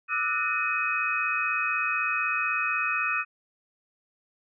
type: tone cluster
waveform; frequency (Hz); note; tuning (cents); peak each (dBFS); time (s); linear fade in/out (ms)
sine; 1188 / 1304 / 1468 / 1825 / 2522; D6 / E6 / F#6 / A#6 / D#7; +20 / -19 / -14 / -37 / +23; -34 / -32 / -31 / -35 / -27; 0.08-3.25; 50
effects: none